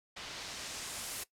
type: noise with low-pass filter sweep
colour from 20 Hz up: white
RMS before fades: -43 dBFS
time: 0.16-1.24 s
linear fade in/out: 10 ms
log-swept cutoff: 3900 to 12000 Hz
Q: 0.97
effects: noise-tail reverb RT60 0.1 s tail -18 dB re dry